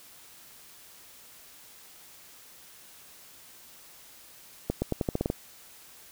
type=accelerating click train; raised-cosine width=2 ms; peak=-13 dBFS; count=9; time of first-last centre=4.7-5.301 s; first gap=120 ms; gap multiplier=0.86; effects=white hiss -52 dBFS RMS until 6.11 s